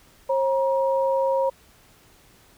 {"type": "tone pair together", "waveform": "sine", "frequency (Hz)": [538.3, 950], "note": ["C5", "A#5"], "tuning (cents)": [49, 33], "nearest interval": "minor seventh", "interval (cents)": 984, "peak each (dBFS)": [-20, -25], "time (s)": [0.29, 1.5], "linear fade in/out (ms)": 10, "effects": ["pink hiss -55 dBFS RMS until 2.57 s"]}